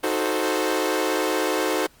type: chord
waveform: sawtooth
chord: D# diminished seventh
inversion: none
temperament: equal with one note detuned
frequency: 313.1 / 370 / 440 / 523.3 Hz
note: D#4 / F#4 / A4 / C5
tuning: +11 / 0 / 0 / 0 cents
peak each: -23 dBFS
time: 0.03-1.87 s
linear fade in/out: 10 ms
effects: pink hiss -55 dBFS RMS until 2 s + Opus 32 kbps